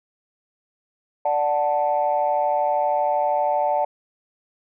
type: chord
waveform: sine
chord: D major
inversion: none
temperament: equal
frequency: 587.3 / 740 / 880 Hz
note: D5 / F#5 / A5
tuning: 0 / 0 / 0 cents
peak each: -22 dBFS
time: 1.25-3.85 s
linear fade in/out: 5 ms
effects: tanh soft clip ceiling -10 dBFS